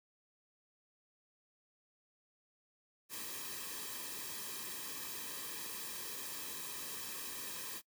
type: noise with comb filter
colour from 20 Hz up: white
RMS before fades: -44 dBFS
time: 3.09-7.82 s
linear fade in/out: 50 ms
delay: 1.4 ms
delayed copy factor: -0.75
effects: noise-tail reverb RT60 0.1 s tail -23 dB re dry